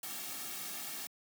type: noise with comb filter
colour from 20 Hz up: white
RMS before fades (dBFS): -42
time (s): 0.03-1.07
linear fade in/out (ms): 2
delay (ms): 2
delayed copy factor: -0.65
effects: high-pass 150 Hz 12 dB/octave